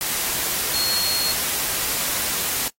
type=tone in noise; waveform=sine; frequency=4300 Hz; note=C8; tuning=47 cents sharp; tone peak=-22 dBFS; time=0.74-1.32 s; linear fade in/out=0 ms; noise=white; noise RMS=-24 dBFS; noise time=0.01-2.68 s; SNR=-1 dB; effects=noise-tail reverb RT60 0.1 s tail -20 dB re dry + AAC 48 kbps